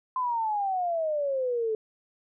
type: exponential sweep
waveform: sine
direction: down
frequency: 1035 to 430 Hz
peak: -25 dBFS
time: 0.16-1.75 s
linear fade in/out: 2 ms
effects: none